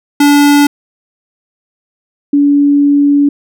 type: tone pair in turn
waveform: square / sine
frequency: 288.4 / 286.1 Hz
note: D4 / D4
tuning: -31 / -45 cents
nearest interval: unison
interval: 14 cents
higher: first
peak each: -5 dBFS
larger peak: neither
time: 0.2-0.67 / 2.33-3.29 s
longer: second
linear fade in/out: 5 ms
effects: none